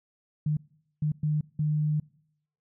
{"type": "tone bursts at uneven times", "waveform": "sine", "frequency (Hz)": 151.5, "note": "D#3", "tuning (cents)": -46, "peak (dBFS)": -23, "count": 4, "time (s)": [[0.46, 0.57], [1.02, 1.12], [1.23, 1.41], [1.59, 2]], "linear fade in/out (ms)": 5, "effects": ["noise-tail reverb RT60 0.7 s tail -23 dB re dry"]}